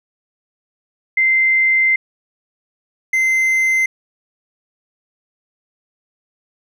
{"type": "tone pair in turn", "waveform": ["sine", "triangle"], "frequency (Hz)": [2080, 2072], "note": ["C7", "C7"], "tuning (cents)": [-11, -17], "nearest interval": "unison", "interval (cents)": 6, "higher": "first", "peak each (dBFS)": -11, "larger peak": "neither", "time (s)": [[1.17, 1.96], [3.13, 3.86]], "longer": "first", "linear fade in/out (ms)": 5, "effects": []}